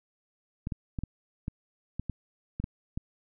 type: clicks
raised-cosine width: 5 ms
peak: -20 dBFS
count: 10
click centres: 0.671 / 0.722 / 0.988 / 1.036 / 1.481 / 1.996 / 2.097 / 2.6 / 2.641 / 2.975 s
effects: none